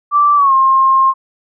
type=tone with pitch glide; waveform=sine; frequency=1168 to 1064.9 Hz; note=D6 to C6; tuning=-10 to +30 cents; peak=-7 dBFS; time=0.11-1.14 s; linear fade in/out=50 ms; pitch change=-160 cents; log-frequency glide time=0.36-0.53 s; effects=none